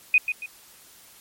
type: tone with echo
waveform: sine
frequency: 2491 Hz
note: D#7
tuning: 1 cent sharp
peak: -13 dBFS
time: 0.14-0.18 s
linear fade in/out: 2 ms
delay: 140 ms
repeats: 2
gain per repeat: -9 dB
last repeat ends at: 0.46 s
effects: white hiss -51 dBFS RMS until 1.2 s + MP3 64 kbps